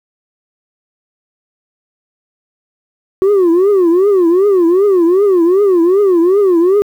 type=tone with vibrato; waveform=sine; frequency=370 Hz; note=F#4; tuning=in tune; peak=-4 dBFS; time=3.22-6.82 s; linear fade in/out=0 ms; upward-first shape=triangle; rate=2.6 Hz; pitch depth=220 cents each way; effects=tanh soft clip ceiling -6 dBFS + 7-bit